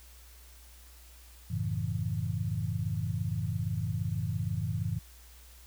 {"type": "chord", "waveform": "sine", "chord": "F# minor seventh", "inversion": "none", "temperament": "equal", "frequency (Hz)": [92.5, 110, 138.59, 164.81], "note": ["F#2", "A2", "C#3", "E3"], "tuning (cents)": [0, 0, 0, 0], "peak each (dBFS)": [-35, -33, -37, -36], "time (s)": [1.5, 4.99], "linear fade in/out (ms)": 10, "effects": ["added 60 Hz sine -52 dBFS peak until 5.66 s", "white hiss -57 dBFS RMS until 5.66 s"]}